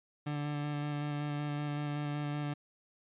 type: tone with vibrato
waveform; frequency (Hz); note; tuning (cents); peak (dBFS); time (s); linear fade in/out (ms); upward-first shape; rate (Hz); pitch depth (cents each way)
30% pulse; 146.83; D3; 0; -31; 0.26-2.54; 10; square; 5.3; 11
effects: resampled to 8000 Hz